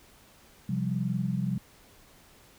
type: chord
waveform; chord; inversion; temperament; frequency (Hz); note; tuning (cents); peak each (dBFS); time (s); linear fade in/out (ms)
sine; C suspended fourth; none; equal; 130.81 / 174.61 / 196; C3 / F3 / G3; 0 / 0 / 0; -31; 0.69-1.58; 5
effects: pink hiss -57 dBFS RMS until 2.58 s